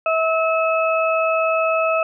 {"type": "harmonic tone", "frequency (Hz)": 647, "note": "E5", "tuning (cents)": -32, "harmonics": [1, 2, 4], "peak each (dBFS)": [-18, -21, -24], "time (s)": [0.06, 2.03], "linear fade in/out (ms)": 2, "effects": []}